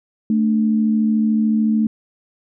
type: tone pair together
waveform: sine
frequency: 220 / 293.7 Hz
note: A3 / D4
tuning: 0 / 0 cents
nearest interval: perfect fourth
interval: 500 cents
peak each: -14 / -24 dBFS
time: 0.3-1.87 s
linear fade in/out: 2 ms
effects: none